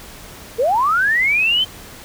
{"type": "linear sweep", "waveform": "sine", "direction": "up", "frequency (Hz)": [430, 3136], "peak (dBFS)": -13, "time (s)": [0.58, 1.65], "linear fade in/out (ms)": 20, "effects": ["pink hiss -38 dBFS RMS until 2.04 s"]}